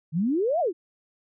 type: exponential two-way sweep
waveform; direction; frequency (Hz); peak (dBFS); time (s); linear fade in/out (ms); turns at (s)
sine; up then down; 146.83 to 740 to 306.1; -21; 0.12-0.73; 50; 0.6
effects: none